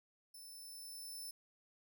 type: tone with level ramp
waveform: 15% pulse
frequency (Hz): 5290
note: E8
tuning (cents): +5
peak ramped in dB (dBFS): -47 to -39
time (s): 0.34-1.31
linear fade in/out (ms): 5
effects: none

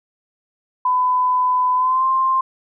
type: tone with pitch glide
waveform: sine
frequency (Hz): 1004 to 1051.5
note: B5 to C6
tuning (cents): +28 to +8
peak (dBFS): -14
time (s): 0.85-2.41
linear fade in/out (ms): 5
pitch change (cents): +80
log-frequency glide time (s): 1.75-2.06
effects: none

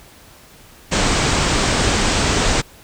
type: low-pass noise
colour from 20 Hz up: pink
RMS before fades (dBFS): -17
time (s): 0.91-2.62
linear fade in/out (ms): 20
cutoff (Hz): 8600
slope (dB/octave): 96
effects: pink hiss -45 dBFS RMS until 2.83 s

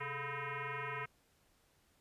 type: tone with frequency modulation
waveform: sine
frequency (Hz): 440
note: A4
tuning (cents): 0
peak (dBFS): -38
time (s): 0-1.06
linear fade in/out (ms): 10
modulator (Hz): 286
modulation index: 7
effects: pink hiss -72 dBFS RMS until 2 s + resampled to 32000 Hz

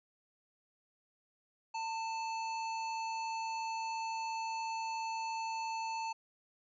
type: harmonic tone with a mistuned harmonic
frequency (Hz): 877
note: A5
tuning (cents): -6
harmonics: 1 / 3 / 5 / 7 / 8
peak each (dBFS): -36 / -45 / -49 / -55 / -58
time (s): 1.74-6.13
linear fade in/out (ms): 10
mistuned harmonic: 1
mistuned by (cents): +42
effects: none

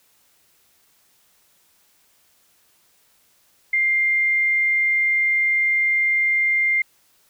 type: tone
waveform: sine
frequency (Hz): 2100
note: C7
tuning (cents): +6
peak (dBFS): -16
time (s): 3.73-6.82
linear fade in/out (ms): 5
effects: white hiss -60 dBFS RMS until 7.29 s

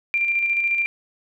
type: tone with tremolo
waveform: sine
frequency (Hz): 2375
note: D7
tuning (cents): +19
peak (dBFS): -17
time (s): 0.14-0.86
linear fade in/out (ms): 0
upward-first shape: square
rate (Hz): 14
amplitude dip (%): 35
effects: none

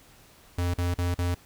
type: tone bursts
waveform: square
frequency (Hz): 88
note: F2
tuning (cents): +14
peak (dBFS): -25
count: 4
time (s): 0.58-1.346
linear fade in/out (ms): 5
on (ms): 160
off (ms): 42
effects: pink hiss -55 dBFS RMS until 1.45 s

